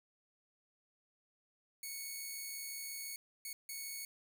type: tone bursts at uneven times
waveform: 5% pulse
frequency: 2217 Hz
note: C#7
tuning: in tune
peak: -32 dBFS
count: 3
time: 1.83-3.16 / 3.45-3.53 / 3.69-4.05 s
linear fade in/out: 2 ms
effects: none